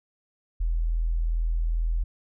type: tone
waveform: sine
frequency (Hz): 41.2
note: E1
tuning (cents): 0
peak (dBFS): -22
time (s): 0.6-2.04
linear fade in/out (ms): 10
effects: none

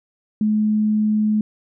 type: tone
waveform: sine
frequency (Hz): 213.5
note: G#3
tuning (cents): +48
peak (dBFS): -15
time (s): 0.41-1.41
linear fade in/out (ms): 2
effects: none

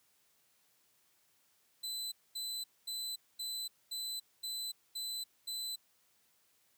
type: tone bursts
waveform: sawtooth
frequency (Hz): 4021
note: B7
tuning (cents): +30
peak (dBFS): -35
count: 8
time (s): 1.83-5.76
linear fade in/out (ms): 10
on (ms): 290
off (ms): 230
effects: white hiss -72 dBFS RMS until 6.77 s + high-pass 60 Hz 12 dB/octave

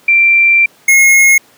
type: tone pair in turn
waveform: sine / square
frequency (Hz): 2357 / 2161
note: D7 / C#7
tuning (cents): +6 / -45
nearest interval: major second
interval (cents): 151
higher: first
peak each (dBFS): -5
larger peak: neither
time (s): 0.08-0.66 / 0.88-1.38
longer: first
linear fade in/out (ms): 5
effects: pink hiss -46 dBFS RMS until 1.57 s + high-pass 200 Hz 12 dB/octave

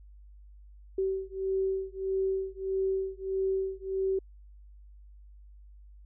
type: beating tone pair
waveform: sine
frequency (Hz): 382.5 / 384.1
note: G4 / G4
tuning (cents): -42 / -35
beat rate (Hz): 1.6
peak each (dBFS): -31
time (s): 0.98-4.19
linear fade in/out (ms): 5
effects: added 50 Hz sine -49 dBFS peak until 6.05 s

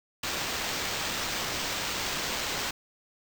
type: noise with sample-and-hold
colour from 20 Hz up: violet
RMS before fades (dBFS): -32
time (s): 0.23-2.71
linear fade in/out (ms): 5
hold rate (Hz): 11025
effects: none

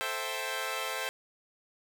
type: chord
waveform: 10% pulse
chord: A minor seventh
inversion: none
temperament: equal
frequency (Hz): 440 / 523.3 / 659.3 / 784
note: A4 / C5 / E5 / G5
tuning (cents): 0 / 0 / 0 / 0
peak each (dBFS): -31 / -28 / -30 / -32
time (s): 0.01-1.09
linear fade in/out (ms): 0
effects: none

